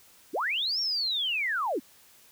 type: linear two-way sweep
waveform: sine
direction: up then down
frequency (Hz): 207.7 to 5588 to 207.7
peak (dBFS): -26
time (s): 0.33-1.8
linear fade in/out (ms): 20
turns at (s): 0.8
effects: white hiss -57 dBFS RMS until 2.31 s